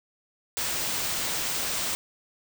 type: band-stop noise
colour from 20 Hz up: white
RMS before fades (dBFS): -29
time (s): 0.57-1.95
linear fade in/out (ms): 0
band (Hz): 9800 to 14000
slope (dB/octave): 96
effects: none